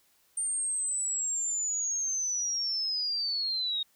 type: linear sweep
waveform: sine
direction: down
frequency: 8870 to 3721 Hz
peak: -28 dBFS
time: 0.37-3.83 s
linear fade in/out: 5 ms
effects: white hiss -67 dBFS RMS until 3.95 s